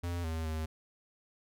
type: tone with pitch steps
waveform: square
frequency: 86.7 / 80.7 / 79 Hz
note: F2 / E2 / D#2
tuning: -12 / -36 / +27 cents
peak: -34 dBFS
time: 0.03-0.66 s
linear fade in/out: 10 ms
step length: 210 ms
effects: none